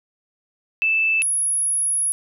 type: tone pair in turn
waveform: sine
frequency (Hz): 2637 / 10475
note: E7 / E9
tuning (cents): 0 / -12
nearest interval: 2 octaves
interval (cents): 2388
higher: second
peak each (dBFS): -16 / -18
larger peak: first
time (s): 0.82-1.22 / 1.22-2.12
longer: second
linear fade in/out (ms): 0
effects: none